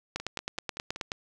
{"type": "two click trains", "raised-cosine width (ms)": 0.2, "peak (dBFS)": [-21, -14], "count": [5, 10], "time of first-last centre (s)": [[0.2, 0.96], [0.16, 1.118]], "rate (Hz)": [5.26, 9.39], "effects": []}